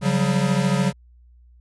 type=tone cluster; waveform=square; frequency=140.3 / 179.8 / 193.6 Hz; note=C#3 / F#3 / G3; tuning=+21 / -49 / -21 cents; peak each=-23 dBFS; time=0.01-0.93 s; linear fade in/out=50 ms; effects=added 60 Hz sine -48 dBFS peak until 1.6 s + resampled to 24000 Hz